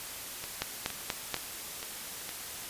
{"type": "two click trains", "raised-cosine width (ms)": 0.2, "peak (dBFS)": [-21, -12], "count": [5, 4], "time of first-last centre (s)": [[0.44, 2.292], [0.62, 1.343]], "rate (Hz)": [2.16, 4.15], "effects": ["white hiss -41 dBFS RMS until 2.69 s", "resampled to 32000 Hz"]}